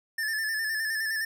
square tone with vibrato, 1760 Hz, A6, in tune, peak -28 dBFS, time 0.18-1.25 s, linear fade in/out 5 ms, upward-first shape square, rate 9.7 Hz, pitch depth 38 cents each way, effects none

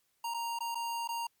square tone with dropouts, 932.3 Hz, A#5, in tune, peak -34 dBFS, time 0.24-1.27 s, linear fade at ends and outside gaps 5 ms, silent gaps 0.34-0.343 / 0.589-0.605 / 0.747-0.753 / 1.076-1.088 s, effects white hiss -75 dBFS RMS until 1.4 s + MP3 96 kbps

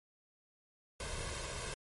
pink noise with comb filter, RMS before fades -41 dBFS, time 1-1.74 s, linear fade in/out 2 ms, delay 1.9 ms, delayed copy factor +0.65, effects MP3 48 kbps

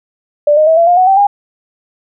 sine tone with pitch steps, 589 / 616.5 / 645.3 / 675.4 / 706.9 / 740 / 774.5 / 810.7 Hz, D5 / D#5 / E5 / E5 / F5 / F#5 / G5 / G#5, +5 / -16 / -37 / +42 / +21 / 0 / -21 / -42 cents, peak -5 dBFS, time 0.47-1.27 s, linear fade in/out 5 ms, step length 100 ms, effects none

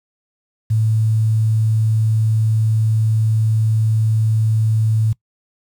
sine tone with quantisation, 110 Hz, A2, in tune, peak -13 dBFS, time 0.7-5.13 s, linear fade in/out 10 ms, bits 7, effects noise-tail reverb RT60 0.1 s tail -22 dB re dry

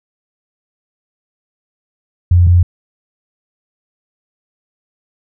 sine tone pair in turn, 88.1 / 88.1 Hz, F2 / F2, +16 / +16 cents, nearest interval unison, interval 0 cents, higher neither, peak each -5 dBFS, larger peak neither, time 2.31-2.47 / 2.47-2.63 s, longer neither, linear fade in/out 5 ms, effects none

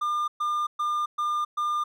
triangle tone bursts, 1203 Hz, D6, 41 cents sharp, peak -22 dBFS, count 5, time 0.01-1.84 s, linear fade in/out 10 ms, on 270 ms, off 120 ms, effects none

